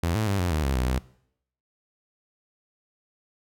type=tone with pitch steps; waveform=sawtooth; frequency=84.4 / 109 / 99.1 / 88.9 / 77.4 / 67.8 / 62.5 / 63.9 Hz; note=E2 / A2 / G2 / F2 / D#2 / C#2 / B1 / C2; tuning=+41 / -16 / +19 / +31 / -9 / -38 / +21 / -40 cents; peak=-19 dBFS; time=0.03-0.99 s; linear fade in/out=5 ms; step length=120 ms; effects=noise-tail reverb RT60 0.7 s tail -21 dB re dry